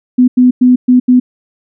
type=tone bursts at uneven times; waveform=sine; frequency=250.4 Hz; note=B3; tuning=24 cents sharp; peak=-3 dBFS; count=5; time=0.18-0.28 / 0.37-0.51 / 0.61-0.76 / 0.88-1 / 1.08-1.2 s; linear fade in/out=10 ms; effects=none